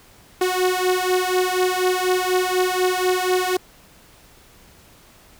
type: beating tone pair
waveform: sawtooth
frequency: 365.1 / 369.2 Hz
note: F#4 / F#4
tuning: -23 / -4 cents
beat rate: 4.1 Hz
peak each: -17 dBFS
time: 0.41-3.57 s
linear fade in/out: 5 ms
effects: pink hiss -50 dBFS RMS until 5.39 s